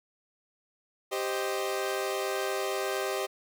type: chord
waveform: sawtooth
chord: C minor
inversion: second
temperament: equal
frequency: 392 / 523.3 / 622.3 Hz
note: G4 / C5 / Eb5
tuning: 0 / 0 / 0 cents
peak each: -28 / -31 / -31 dBFS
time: 1.11-3.27 s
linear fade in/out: 20 ms
effects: none